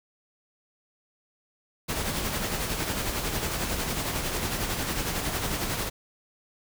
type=noise with tremolo; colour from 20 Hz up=pink; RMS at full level=-28 dBFS; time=1.88-5.9 s; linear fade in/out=20 ms; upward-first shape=sine; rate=11 Hz; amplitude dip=40%; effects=none

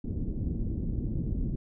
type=low-pass noise; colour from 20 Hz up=pink; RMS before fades=-31 dBFS; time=0.04-1.56 s; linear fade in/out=5 ms; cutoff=300 Hz; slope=24 dB/octave; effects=none

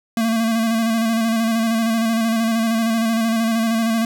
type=tone with vibrato; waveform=square; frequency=226.3 Hz; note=A3; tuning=49 cents sharp; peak=-17 dBFS; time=0.17-4.05 s; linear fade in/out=2 ms; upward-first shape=square; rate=13 Hz; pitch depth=29 cents each way; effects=none

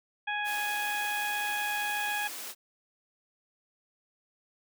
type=harmonic tone; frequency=832 Hz; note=G#5; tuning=3 cents sharp; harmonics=1 / 2 / 3 / 4; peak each=-34 / -33 / -36 / -41 dBFS; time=0.27-2.28 s; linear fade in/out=10 ms
type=high-pass noise; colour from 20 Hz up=white; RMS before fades=-40 dBFS; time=0.44-2.55 s; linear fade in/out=50 ms; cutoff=260 Hz; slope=24 dB/octave
effects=none

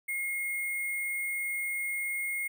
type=tone with sample-and-hold; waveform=sine; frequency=2149 Hz; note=C7; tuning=46 cents sharp; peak=-30 dBFS; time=0.08-2.48 s; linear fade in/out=10 ms; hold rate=11025 Hz; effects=none

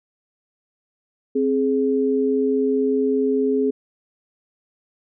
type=tone pair together; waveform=sine; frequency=264.2 / 419.4 Hz; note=C4 / G#4; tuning=+17 / +17 cents; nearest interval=minor sixth; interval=800 cents; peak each=-20 / -19 dBFS; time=1.35-3.71 s; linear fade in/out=10 ms; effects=none

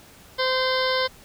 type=harmonic tone with a mistuned harmonic; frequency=517 Hz; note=C5; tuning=21 cents flat; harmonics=1 / 2 / 3 / 4 / 6 / 7 / 8 / 9 / 10; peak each=-24 / -27 / -29 / -30 / -32 / -32 / -33 / -34 / -34 dBFS; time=0.38-1.08 s; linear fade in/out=20 ms; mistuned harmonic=9; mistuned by=-17 cents; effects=pink hiss -49 dBFS RMS until 1.24 s

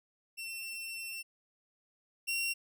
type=tone pair in turn; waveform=sawtooth; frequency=2702 / 2740 Hz; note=E7 / F7; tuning=+42 / -34 cents; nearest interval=unison; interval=24 cents; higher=second; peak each=-36 / -28 dBFS; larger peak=second; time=0.37-1.23 / 2.27-2.54 s; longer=first; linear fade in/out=20 ms; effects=none

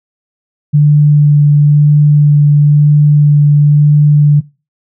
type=tone with vibrato; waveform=sine; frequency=147.3 Hz; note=D3; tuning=6 cents sharp; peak=-3 dBFS; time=0.73-4.41 s; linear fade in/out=20 ms; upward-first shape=sine; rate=1 Hz; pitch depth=10 cents each way; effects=noise-tail reverb RT60 0.3 s tail -21 dB re dry

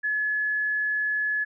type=tone; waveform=sine; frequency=1706 Hz; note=G#6; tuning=46 cents sharp; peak=-23 dBFS; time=0.03-1.45 s; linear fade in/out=20 ms; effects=none

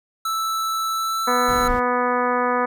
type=tone with pitch glide; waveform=square; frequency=1318.5 to 1333.1 Hz; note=E6 to E6; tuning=0 to +19 cents; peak=-22 dBFS; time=0.25-1.68 s; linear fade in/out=5 ms; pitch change=+19 cents; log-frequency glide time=0.9-1.41 s
type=harmonic tone; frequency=246.9 Hz; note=B3; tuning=in tune; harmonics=1 / 2 / 3 / 4 / 5 / 6 / 7 / 8 / 9; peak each=-27 / -23 / -27 / -24 / -24 / -31 / -30 / -38 / -38 dBFS; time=1.27-2.66 s; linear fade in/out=10 ms
type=noise; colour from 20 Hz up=brown; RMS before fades=-28 dBFS; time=1.48-1.8 s; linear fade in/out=10 ms
effects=none

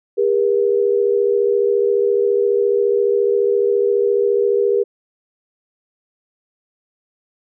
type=tone pair together; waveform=sine; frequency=403.1 / 477.6 Hz; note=G4 / A#4; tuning=+48 / +42 cents; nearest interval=minor third; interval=294 cents; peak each=-15 / -17 dBFS; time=0.17-4.84 s; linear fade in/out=20 ms; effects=none

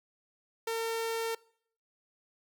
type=tone; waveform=sawtooth; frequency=454.5 Hz; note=A#4; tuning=44 cents flat; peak=-27 dBFS; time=0.67-1.35 s; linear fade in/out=5 ms; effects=noise-tail reverb RT60 0.6 s tail -23 dB re dry

